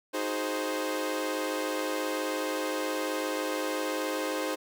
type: chord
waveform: sawtooth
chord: Ab dominant seventh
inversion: second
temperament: equal with one note detuned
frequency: 311.1 / 370 / 417.5 / 523.3 Hz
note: Eb4 / Gb4 / Ab4 / C5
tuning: 0 / 0 / +9 / 0 cents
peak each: -30 / -35 / -33 / -29 dBFS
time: 0.13-4.56 s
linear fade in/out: 20 ms
effects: none

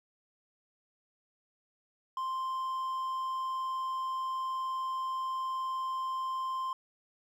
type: tone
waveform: triangle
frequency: 1046.5 Hz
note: C6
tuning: in tune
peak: -30 dBFS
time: 2.17-6.73 s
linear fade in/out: 2 ms
effects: none

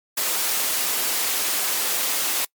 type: high-pass noise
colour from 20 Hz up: white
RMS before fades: -23 dBFS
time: 0.17-2.45 s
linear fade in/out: 5 ms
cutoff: 300 Hz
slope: 12 dB/octave
effects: noise-tail reverb RT60 0.1 s tail -26 dB re dry + MP3 96 kbps

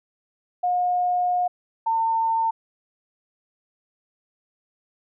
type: tone pair in turn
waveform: sine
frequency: 718 / 903.4 Hz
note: F5 / A5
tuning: +48 / +45 cents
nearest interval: major third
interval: 397 cents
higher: second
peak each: -19 dBFS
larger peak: neither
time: 0.63-1.48 / 1.86-2.51 s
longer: first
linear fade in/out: 10 ms
effects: none

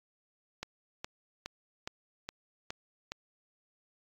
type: click train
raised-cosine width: 0.2 ms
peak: -20 dBFS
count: 7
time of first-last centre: 0.63-3.12 s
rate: 2.41 Hz
effects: AAC 64 kbps

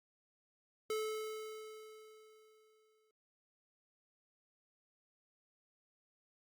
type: tone with exponential decay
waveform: square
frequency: 433.9 Hz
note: A4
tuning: 24 cents flat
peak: -35 dBFS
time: 0.9-3.11 s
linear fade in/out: 2 ms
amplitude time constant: 480 ms
effects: Opus 48 kbps

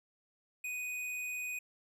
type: tone with tanh clipping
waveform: sine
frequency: 2489 Hz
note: D#7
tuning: in tune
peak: -38 dBFS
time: 0.64-1.59 s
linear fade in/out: 5 ms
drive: 16 dB
effects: none

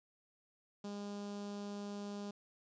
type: tone with notch filter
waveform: sawtooth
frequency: 203.5 Hz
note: G#3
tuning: 35 cents flat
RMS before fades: -44 dBFS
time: 0.84-2.31 s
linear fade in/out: 5 ms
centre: 2000 Hz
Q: 0.91
effects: resampled to 16000 Hz + 11-bit

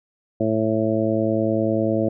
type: harmonic tone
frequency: 110 Hz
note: A2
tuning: in tune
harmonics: 1 / 2 / 3 / 4 / 5 / 6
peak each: -27 / -24 / -23 / -29 / -24 / -27 dBFS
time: 0.4-2.09 s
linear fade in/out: 5 ms
effects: none

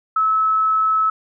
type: tone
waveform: sine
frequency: 1298 Hz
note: E6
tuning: 27 cents flat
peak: -14 dBFS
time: 0.16-1.1 s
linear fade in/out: 5 ms
effects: none

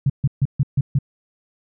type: tone bursts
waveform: sine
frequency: 136.9 Hz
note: C#3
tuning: 21 cents flat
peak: -13 dBFS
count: 6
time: 0.06-0.988 s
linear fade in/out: 5 ms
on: 38 ms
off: 140 ms
effects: none

